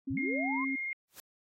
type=tone; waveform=sine; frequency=269.5 Hz; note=C#4; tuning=49 cents flat; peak=-32 dBFS; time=0.07-0.76 s; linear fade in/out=10 ms
type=linear sweep; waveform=sine; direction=up; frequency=69.3 to 1100 Hz; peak=-35 dBFS; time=0.1-0.65 s; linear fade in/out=10 ms
type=tone with vibrato; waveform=sine; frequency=2130 Hz; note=C7; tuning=30 cents sharp; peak=-33 dBFS; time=0.17-0.93 s; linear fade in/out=2 ms; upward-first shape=sine; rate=20 Hz; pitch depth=18 cents each way
type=noise with exponential growth; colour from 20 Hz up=white; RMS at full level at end=-43 dBFS; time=1.08-1.2 s; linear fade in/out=1 ms; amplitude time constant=25 ms
effects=AAC 48 kbps